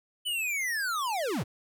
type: linear sweep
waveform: square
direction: down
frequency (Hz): 3017 to 76.5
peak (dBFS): -29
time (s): 0.25-1.44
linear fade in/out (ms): 20
effects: none